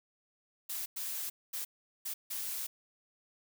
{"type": "noise bursts at uneven times", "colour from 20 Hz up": "blue", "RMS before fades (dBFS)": -38, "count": 5, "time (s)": [[0.69, 0.86], [0.96, 1.3], [1.53, 1.65], [2.05, 2.14], [2.3, 2.67]], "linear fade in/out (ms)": 10, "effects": []}